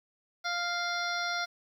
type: harmonic tone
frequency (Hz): 698.5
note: F5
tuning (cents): 0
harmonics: 1 / 2 / 3 / 5 / 6 / 7 / 8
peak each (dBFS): -36 / -33 / -38 / -41 / -40 / -44 / -41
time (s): 0.44-1.46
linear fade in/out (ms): 20
effects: 10-bit